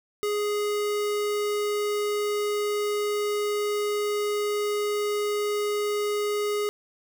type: tone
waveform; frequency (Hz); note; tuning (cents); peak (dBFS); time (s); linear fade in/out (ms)
square; 415.3; G#4; 0; -25; 0.23-6.69; 0
effects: none